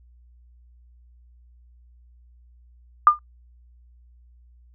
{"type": "tone with exponential decay", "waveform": "sine", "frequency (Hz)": 1204, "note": "D6", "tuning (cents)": 43, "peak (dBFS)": -5, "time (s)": [3.07, 3.19], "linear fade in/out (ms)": 1, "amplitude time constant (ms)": 25, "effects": ["noise-tail reverb RT60 0.1 s tail -21 dB re dry", "added 60 Hz sine -50 dBFS peak until 4.74 s"]}